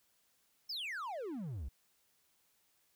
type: exponential sweep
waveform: triangle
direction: down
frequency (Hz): 5460 to 57.2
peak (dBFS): -37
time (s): 0.69-1.69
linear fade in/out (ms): 10
effects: white hiss -74 dBFS RMS until 2.95 s